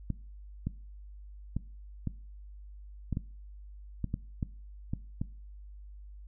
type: clicks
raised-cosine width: 5 ms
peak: -19 dBFS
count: 11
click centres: 0.103 / 0.67 / 1.566 / 2.073 / 3.127 / 3.171 / 4.043 / 4.141 / 4.428 / 4.935 / 5.215 s
effects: noise-tail reverb RT60 0.4 s tail -20 dB re dry + added 50 Hz sine -45 dBFS peak until 6.27 s